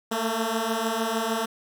10% pulse beating tone pair, 220.5 / 227.1 Hz, A3 / A#3, +4 / -45 cents, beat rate 6.6 Hz, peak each -21 / -18 dBFS, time 0.11-1.46 s, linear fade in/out 10 ms, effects none

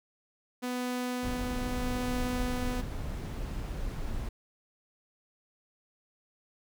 sawtooth tone with tremolo, 248.8 Hz, B3, 13 cents sharp, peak -27 dBFS, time 0.62-2.82 s, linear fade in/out 20 ms, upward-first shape sine, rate 0.78 Hz, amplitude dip 25%
brown noise, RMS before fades -35 dBFS, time 1.23-4.29 s, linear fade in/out 5 ms
effects none

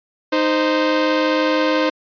sawtooth tone pair together, 309.4 / 520.3 Hz, D#4 / C5, -10 / -10 cents, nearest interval major sixth, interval 900 cents, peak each -14 dBFS, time 0.32-1.9 s, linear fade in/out 10 ms, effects resampled to 11025 Hz

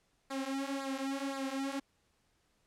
sawtooth tone with flanger, 271.9 Hz, C#4, 33 cents flat, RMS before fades -37 dBFS, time 0.3-1.8 s, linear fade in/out 10 ms, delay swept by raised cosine 0.33 to 5.53 ms, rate 1.9 Hz, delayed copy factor -0.8, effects pink hiss -74 dBFS RMS until 2.66 s + low-pass 10000 Hz 12 dB/octave

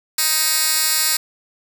10% pulse tone with high-pass filter, 313.5 Hz, D#4, 13 cents sharp, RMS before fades -18 dBFS, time 0.18-1.17 s, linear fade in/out 5 ms, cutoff 4500 Hz, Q 0.51, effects none

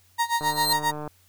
35% pulse tone with tremolo, 935 Hz, A#5, 5 cents sharp, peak -18 dBFS, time 0.18-0.92 s, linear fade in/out 20 ms, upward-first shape sine, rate 7.5 Hz, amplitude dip 90%
sawtooth tone with exponential growth, 4148 Hz, C8, 16 cents flat, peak -16 dBFS, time 0.22-0.73 s, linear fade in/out 5 ms, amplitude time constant 110 ms
click train, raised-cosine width 1 ms, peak -21 dBFS, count 101, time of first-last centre 0.41-1.077 s, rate 150 Hz
effects added 91 Hz sine -61 dBFS peak until 1.28 s + white hiss -61 dBFS RMS until 1.28 s

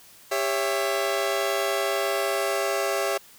sawtooth chord, C# diminished, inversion second, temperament just, 399.1 / 554.4 / 665.2 Hz, G4 / C#5 / E5, +31 / 0 / +16 cents, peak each -24 dBFS, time 0.31-3.18 s, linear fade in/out 10 ms, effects white hiss -51 dBFS RMS until 3.38 s

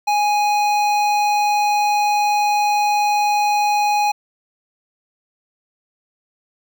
square tone with notch filter, 830.6 Hz, G#5, in tune, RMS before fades -17 dBFS, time 0.07-4.12 s, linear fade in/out 10 ms, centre 11000 Hz, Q 0.6, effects none

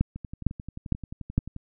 two click trains, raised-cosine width 5 ms, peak -9 / -24 dBFS, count 4 / 17, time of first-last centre 0.01-1.38 / 0.16-1.564 s, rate 2.19 / 11.4 Hz, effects none

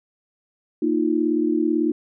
sine chord, Bb suspended fourth, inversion none, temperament equal, 233.1 / 311.1 / 349.2 Hz, Bb3 / Eb4 / F4, 0 / 0 / 0 cents, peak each -25 / -20 / -23 dBFS, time 0.82-1.92 s, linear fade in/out 5 ms, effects none

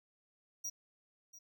square tone with echo, 5750 Hz, F8, 50 cents sharp, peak -38 dBFS, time 0.64-0.7 s, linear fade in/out 10 ms, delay 690 ms, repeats 1, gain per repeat -15 dB, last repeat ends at 1.39 s, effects none

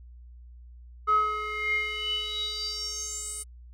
square tone with band-pass filter sweep, 424.9 Hz, G#4, 40 cents sharp, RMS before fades -30 dBFS, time 1.07-3.44 s, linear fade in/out 20 ms, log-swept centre 1200 to 9200 Hz, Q 8.9, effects added 60 Hz sine -45 dBFS peak until 3.73 s

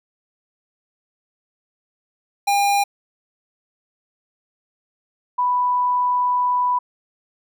square / sine tone pair in turn, 806 / 989.2 Hz, G5 / B5, +48 / +3 cents, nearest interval major third, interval 355 cents, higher second, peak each -16 dBFS, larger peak neither, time 2.47-2.84 / 5.38-6.79 s, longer second, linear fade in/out 10 ms, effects none

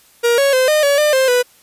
45% pulse tone with pitch steps, 472.8 / 555 / 516 / 610 / 567 / 601 / 526 / 493.5 Hz, A#4 / C#5 / C5 / D#5 / C#5 / D5 / C5 / B4, +24 / +2 / -24 / -34 / +39 / +40 / +9 / -1 cents, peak -11 dBFS, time 0.23-1.43 s, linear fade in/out 20 ms, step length 150 ms, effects white hiss -50 dBFS RMS until 1.62 s + resampled to 32000 Hz

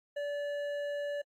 sine tone with hard clipping, 578 Hz, D5, 28 cents flat, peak -35 dBFS, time 0.16-1.22 s, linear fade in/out 10 ms, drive 9 dB, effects AAC 64 kbps

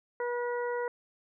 harmonic tone, 483.8 Hz, B4, 36 cents flat, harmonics 1 / 2 / 3 / 4, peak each -31 / -37 / -41 / -43 dBFS, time 0.2-0.88 s, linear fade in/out 2 ms, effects none

